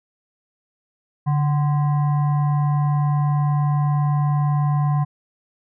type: tone with frequency modulation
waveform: sine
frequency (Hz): 145.3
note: D3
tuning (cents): -18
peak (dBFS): -16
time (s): 1.26-5.05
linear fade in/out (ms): 20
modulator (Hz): 891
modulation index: 0.4
effects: none

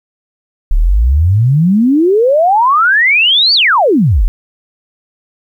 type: exponential two-way sweep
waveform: sine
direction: up then down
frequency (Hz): 33.37 to 4699 to 33.37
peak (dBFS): -6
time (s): 0.71-4.28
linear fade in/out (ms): 0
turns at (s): 3.54
effects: 8-bit

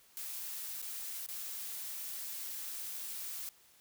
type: noise with dropouts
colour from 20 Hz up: blue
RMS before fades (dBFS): -42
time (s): 0.17-3.49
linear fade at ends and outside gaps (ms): 0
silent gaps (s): 0.817-0.825 / 1.263-1.287
effects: white hiss -64 dBFS RMS until 3.8 s

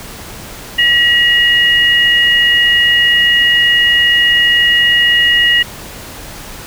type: tone pair together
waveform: sine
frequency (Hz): 1917 / 2872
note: A#6 / F7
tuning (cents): +48 / +48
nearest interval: perfect fifth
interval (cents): 700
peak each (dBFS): -10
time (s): 0.78-5.63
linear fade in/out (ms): 10
effects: pink hiss -30 dBFS RMS until 6.66 s

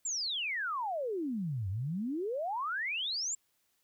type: exponential two-way sweep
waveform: sine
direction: down then up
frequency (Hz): 7600 to 90.3 to 7600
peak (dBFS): -32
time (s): 0.05-3.35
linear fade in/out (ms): 5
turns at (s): 1.69
effects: white hiss -75 dBFS RMS until 3.83 s

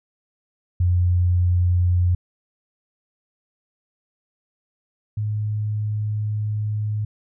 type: tone pair in turn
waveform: sine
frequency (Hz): 89 / 106.14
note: F2 / G#2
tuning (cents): +33 / +38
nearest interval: minor third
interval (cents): 305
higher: second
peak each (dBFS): -15 / -21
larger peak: first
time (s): 0.8-2.15 / 5.17-7.05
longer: second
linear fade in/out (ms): 5
effects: none

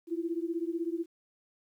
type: beating tone pair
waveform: sine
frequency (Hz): 329.2 / 345.2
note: E4 / F4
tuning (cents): -2 / -20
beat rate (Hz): 16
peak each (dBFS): -33 / -34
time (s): 0.07-1.06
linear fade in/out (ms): 50
effects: 11-bit

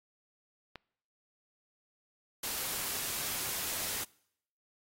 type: click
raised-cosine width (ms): 0.3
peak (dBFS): -27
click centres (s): 0.757
type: noise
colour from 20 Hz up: white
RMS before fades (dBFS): -36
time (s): 2.43-4.04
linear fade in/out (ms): 5
effects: noise-tail reverb RT60 0.7 s tail -24 dB re dry + AAC 48 kbps

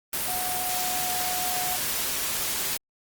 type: tone in noise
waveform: sine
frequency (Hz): 730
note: F#5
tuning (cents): -24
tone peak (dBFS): -31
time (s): 0.28-1.76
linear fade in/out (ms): 2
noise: white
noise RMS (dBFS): -28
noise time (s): 0.13-2.77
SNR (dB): -6
effects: Opus 32 kbps

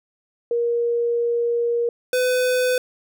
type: tone pair in turn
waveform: sine / square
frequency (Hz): 472.1 / 503.1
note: A#4 / B4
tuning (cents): +22 / +32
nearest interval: minor second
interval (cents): 110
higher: second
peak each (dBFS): -18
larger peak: neither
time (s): 0.51-1.89 / 2.13-2.78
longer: first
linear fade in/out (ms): 2
effects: none

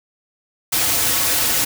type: noise with comb filter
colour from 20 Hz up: white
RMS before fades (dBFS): -18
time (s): 0.72-1.65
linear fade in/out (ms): 10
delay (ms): 5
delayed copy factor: -0.95
effects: none

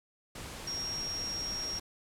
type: tone in noise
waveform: sine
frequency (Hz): 5588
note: F8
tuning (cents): 0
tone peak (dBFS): -34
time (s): 0.67-1.79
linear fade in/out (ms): 5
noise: pink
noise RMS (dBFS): -43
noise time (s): 0.35-1.8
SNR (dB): +6
effects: low-pass 11000 Hz 12 dB/octave

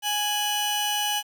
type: tone pair together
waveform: sawtooth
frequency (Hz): 830.6 / 2970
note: G#5 / F#7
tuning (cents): 0 / +6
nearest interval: octave + minor seventh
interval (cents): 2206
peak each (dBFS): -23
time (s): 0.02-1.23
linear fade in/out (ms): 50
effects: 9-bit

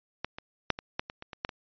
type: clicks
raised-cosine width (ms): 0.3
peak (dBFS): -15 / -23 / -7 / -21 / -13 / -22 / -25 / -24 / -13 / -22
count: 10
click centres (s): 0.246 / 0.385 / 0.703 / 0.789 / 0.995 / 1.099 / 1.224 / 1.332 / 1.449 / 1.492
effects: resampled to 11025 Hz

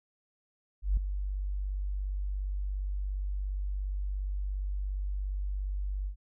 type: tone with ADSR envelope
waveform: sine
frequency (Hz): 48.6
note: G1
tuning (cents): -14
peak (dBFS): -20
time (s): 0.82-6.16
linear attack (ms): 150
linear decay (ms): 3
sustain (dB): -10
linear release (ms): 96
effects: tanh soft clip ceiling -17 dBFS

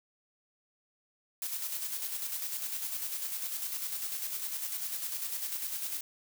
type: noise with tremolo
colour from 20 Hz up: blue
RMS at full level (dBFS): -35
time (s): 1.42-6.01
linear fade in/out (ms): 2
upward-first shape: square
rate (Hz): 10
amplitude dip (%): 40
effects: none

